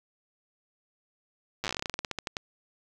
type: slowing click train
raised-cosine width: 0.2 ms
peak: -14 dBFS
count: 21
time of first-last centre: 1.64-2.368 s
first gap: 8 ms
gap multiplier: 1.14
effects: 8-bit